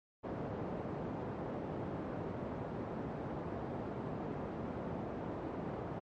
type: band-pass noise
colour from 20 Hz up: pink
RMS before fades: -41 dBFS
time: 0.23-6 s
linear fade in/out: 20 ms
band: 130 to 740 Hz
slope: 12 dB/octave
effects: MP3 48 kbps